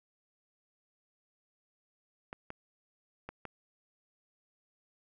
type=clicks; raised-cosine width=0.5 ms; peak=-26 dBFS; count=4; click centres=2.329 / 2.504 / 3.29 / 3.453 s; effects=none